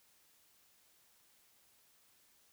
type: silence
effects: white hiss -69 dBFS RMS until 2.52 s